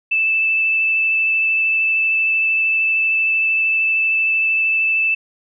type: tone with vibrato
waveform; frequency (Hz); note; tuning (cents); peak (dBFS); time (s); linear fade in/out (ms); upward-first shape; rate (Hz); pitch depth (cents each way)
sine; 2637; E7; 0; -14; 0.11-5.15; 10; sine; 13; 8
effects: none